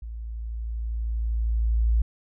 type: tone with level ramp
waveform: sine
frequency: 56.3 Hz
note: A1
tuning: 40 cents sharp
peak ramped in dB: -33 to -17 dBFS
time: 0.02-2.02 s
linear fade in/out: 5 ms
effects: none